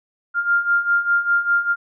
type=beating tone pair; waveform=sine; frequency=1396.9 / 1401.9 Hz; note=F6 / F6; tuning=0 / +6 cents; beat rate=5 Hz; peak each=-21 / -17 dBFS; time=0.34-1.76 s; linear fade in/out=50 ms; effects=none